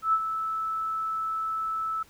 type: tone with ADSR envelope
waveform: sine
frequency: 1311 Hz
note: E6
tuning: 10 cents flat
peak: -18 dBFS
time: 0.02-2.03 s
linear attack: 110 ms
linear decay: 55 ms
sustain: -9 dB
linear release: 6 ms
effects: pink hiss -57 dBFS RMS until 2.09 s